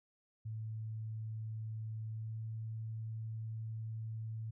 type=tone with pitch glide; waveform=sine; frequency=110 to 111.09 Hz; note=A2 to A2; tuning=0 to +17 cents; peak=-39 dBFS; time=0.45-4.51 s; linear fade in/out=10 ms; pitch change=+17 cents; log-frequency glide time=2.09-2.38 s; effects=none